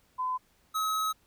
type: tone pair in turn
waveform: sine / square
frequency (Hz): 1016 / 1280.1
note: B5 / D#6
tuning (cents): +49 / +49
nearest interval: major third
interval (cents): 400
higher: second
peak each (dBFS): -28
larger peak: neither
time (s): 0.18-0.38 / 0.74-1.13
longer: second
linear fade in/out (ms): 20
effects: pink hiss -67 dBFS RMS until 1.26 s